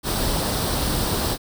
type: noise with comb filter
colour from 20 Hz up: pink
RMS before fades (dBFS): -23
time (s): 0.03-1.38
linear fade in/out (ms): 50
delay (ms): 0.22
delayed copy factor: +0.5
effects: none